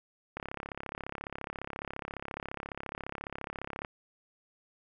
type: click train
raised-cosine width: 0.5 ms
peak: -22 dBFS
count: 121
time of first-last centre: 0.37-3.848 s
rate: 34.5 Hz
effects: none